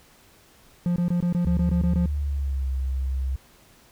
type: tone bursts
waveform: triangle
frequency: 175 Hz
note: F3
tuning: 4 cents sharp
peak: -18 dBFS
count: 10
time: 0.86-2.058 s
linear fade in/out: 0 ms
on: 100 ms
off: 22 ms
type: tone with pitch glide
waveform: sine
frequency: 74.9 to 65.96 Hz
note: D2 to C2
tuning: +35 to +15 cents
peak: -23 dBFS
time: 1.45-3.36 s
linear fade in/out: 5 ms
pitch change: -220 cents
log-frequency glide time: 2-2.69 s
effects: pink hiss -55 dBFS RMS until 3.91 s

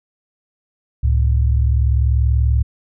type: tone pair together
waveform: sine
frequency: 68.8 / 109.21 Hz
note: C#2 / A2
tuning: -12 / -12 cents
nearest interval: minor sixth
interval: 800 cents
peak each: -13 / -18 dBFS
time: 1.03-2.63 s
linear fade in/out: 10 ms
effects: none

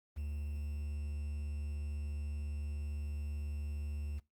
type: tone with quantisation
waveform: triangle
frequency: 73.5 Hz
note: D2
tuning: 2 cents sharp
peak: -35 dBFS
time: 0.16-4.2 s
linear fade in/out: 20 ms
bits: 10
effects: noise-tail reverb RT60 0.2 s tail -20 dB re dry + Opus 32 kbps

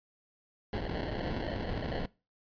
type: noise with sample-and-hold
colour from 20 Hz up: pink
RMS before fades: -35 dBFS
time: 0.73-2.06 s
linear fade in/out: 2 ms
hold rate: 1225 Hz
effects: noise-tail reverb RT60 0.3 s tail -22 dB re dry + resampled to 11025 Hz

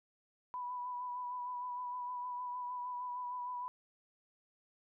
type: tone with vibrato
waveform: sine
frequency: 987.8 Hz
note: B5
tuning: in tune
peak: -38 dBFS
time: 0.54-3.68 s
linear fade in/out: 0 ms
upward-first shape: sine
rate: 6.5 Hz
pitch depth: 24 cents each way
effects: none

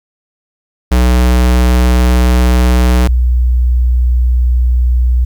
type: tone pair in turn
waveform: square / sine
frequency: 61.74 / 61.28 Hz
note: B1 / B1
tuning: 0 / -13 cents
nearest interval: unison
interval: 13 cents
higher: first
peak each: -7 dBFS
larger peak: neither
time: 0.91-3.08 / 3.08-5.25 s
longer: neither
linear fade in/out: 10 ms
effects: 8-bit

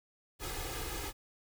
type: noise with comb filter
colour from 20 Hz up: pink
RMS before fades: -39 dBFS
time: 0.39-1.13 s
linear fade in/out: 50 ms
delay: 2.4 ms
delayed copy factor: +0.75
effects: none

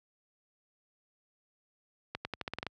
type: accelerating click train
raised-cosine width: 0.3 ms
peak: -19 dBFS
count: 9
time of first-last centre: 2.15-2.667 s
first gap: 100 ms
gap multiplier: 0.87
effects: high-pass 60 Hz 12 dB/octave

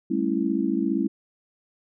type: chord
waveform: sine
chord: A dominant seventh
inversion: third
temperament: just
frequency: 198 / 220 / 275 / 330 Hz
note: G3 / A3 / C#4 / E4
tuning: +18 / 0 / -14 / +2 cents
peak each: -28 / -28 / -26 / -26 dBFS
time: 0.1-1.08 s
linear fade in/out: 10 ms
effects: none

